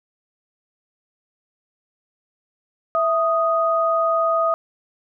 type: tone pair together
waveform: sine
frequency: 659.3 / 1244.6 Hz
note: E5 / D#6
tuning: 0 / 0 cents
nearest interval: major seventh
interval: 1100 cents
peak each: -19 dBFS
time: 2.95-4.54 s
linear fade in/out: 0 ms
effects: none